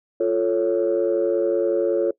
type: chord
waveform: sine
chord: F augmented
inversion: none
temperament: equal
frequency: 349.2 / 440 / 554.4 Hz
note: F4 / A4 / C#5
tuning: 0 / 0 / 0 cents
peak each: -21 dBFS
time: 0.2-2.11 s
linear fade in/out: 5 ms
effects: noise-tail reverb RT60 0.1 s tail -21 dB re dry + tanh soft clip ceiling -11 dBFS